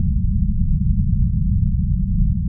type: low-pass noise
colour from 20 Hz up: pink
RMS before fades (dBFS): -17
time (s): 0-2.48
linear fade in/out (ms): 2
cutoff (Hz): 210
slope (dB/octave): 96
effects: none